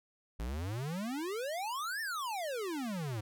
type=exponential two-way sweep; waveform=square; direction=up then down; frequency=51.91 to 1839 to 101.4 Hz; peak=-36 dBFS; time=0.39-3.21 s; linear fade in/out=10 ms; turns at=2.01 s; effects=none